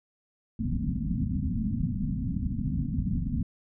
white low-pass noise, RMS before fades -29 dBFS, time 0.59-3.43 s, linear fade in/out 5 ms, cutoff 260 Hz, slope 96 dB/octave, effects none

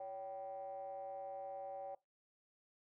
triangle ring-modulated tone, 105.3 Hz, G#2, 24 cents sharp, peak -38 dBFS, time 0-1.95 s, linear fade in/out 5 ms, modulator 669 Hz, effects noise-tail reverb RT60 0.2 s tail -20 dB re dry + tanh soft clip ceiling -35 dBFS

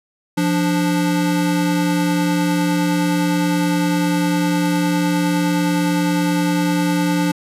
square tone pair together, 174.26 / 293.7 Hz, F3 / D4, -4 / 0 cents, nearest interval major sixth, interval 904 cents, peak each -19 dBFS, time 0.37-7.32 s, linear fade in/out 10 ms, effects resampled to 32000 Hz

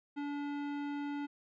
sine tone with hard clipping, 287.8 Hz, D4, 35 cents flat, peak -38 dBFS, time 0.16-1.27 s, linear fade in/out 20 ms, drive 16 dB, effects resampled to 16000 Hz

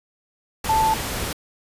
sine tone in noise, 880 Hz, A5, in tune, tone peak -16 dBFS, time 0.69-0.94 s, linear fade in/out 5 ms, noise pink, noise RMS -27 dBFS, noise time 0.64-1.33 s, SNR +8 dB, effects resampled to 32000 Hz

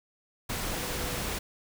sine tone in noise, 493.9 Hz, B4, in tune, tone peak -42 dBFS, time 0.7-1.18 s, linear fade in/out 10 ms, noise pink, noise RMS -33 dBFS, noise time 0.49-1.39 s, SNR -12 dB, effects none

